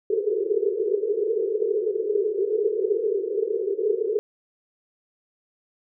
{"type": "band-pass noise", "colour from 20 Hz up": "pink", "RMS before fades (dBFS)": -24, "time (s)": [0.1, 4.19], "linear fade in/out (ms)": 0, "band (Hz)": [390, 450], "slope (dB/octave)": 96, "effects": []}